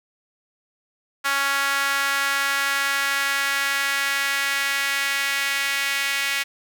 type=tone with high-pass filter sweep; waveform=sawtooth; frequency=277.8 Hz; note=C#4; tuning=4 cents sharp; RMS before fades=-23 dBFS; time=1.24-6.44 s; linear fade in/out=20 ms; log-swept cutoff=1400 to 2100 Hz; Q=2.2; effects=none